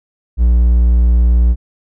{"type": "tone", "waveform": "triangle", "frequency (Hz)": 59.3, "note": "A#1", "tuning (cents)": 30, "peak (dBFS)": -5, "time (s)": [0.37, 1.56], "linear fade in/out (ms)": 50, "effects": []}